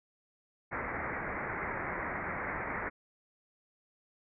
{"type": "low-pass noise", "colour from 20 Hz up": "white", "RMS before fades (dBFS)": -37, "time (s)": [0.71, 2.9], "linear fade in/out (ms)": 20, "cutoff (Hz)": 2200, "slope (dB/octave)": 96, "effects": []}